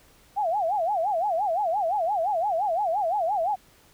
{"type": "tone with vibrato", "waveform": "sine", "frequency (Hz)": 741, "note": "F#5", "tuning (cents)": 2, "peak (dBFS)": -22, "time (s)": [0.36, 3.56], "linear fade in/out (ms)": 20, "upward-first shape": "sine", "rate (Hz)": 5.8, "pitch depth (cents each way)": 240, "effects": ["pink hiss -57 dBFS RMS until 3.93 s"]}